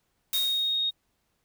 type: noise with exponential decay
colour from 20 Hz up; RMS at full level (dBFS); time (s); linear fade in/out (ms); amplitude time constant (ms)
blue; -29; 0.33-0.93; 1; 130
type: tone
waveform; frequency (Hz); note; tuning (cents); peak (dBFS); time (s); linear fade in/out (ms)
sine; 3729; A#7; 0; -24; 0.33-0.91; 20
effects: pink hiss -74 dBFS RMS until 1.44 s